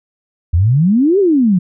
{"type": "exponential two-way sweep", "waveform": "sine", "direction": "up then down", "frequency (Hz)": [77.78, 415.3, 170.6], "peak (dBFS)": -8, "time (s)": [0.53, 1.59], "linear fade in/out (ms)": 10, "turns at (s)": 1.19, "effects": []}